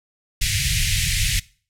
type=band-stop noise; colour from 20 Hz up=pink; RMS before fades=-20 dBFS; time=0.41-1.4 s; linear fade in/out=10 ms; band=150 to 1900 Hz; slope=48 dB/octave; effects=noise-tail reverb RT60 0.4 s tail -21 dB re dry + low-pass 11000 Hz 12 dB/octave